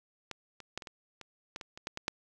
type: clicks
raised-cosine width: 0.2 ms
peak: -21 / -30 / -18 / -27 / -26 / -28 / -22 / -25 / -28 / -18 / -20 / -13 dBFS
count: 12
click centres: 0.313 / 0.603 / 0.776 / 0.822 / 0.872 / 1.213 / 1.561 / 1.612 / 1.775 / 1.871 / 1.974 / 2.081 s
effects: none